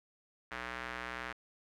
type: tone with band-pass filter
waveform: square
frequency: 61.3 Hz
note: B1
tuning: 12 cents flat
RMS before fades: -42 dBFS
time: 0.51-1.33 s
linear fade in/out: 10 ms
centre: 1700 Hz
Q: 1.7
effects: none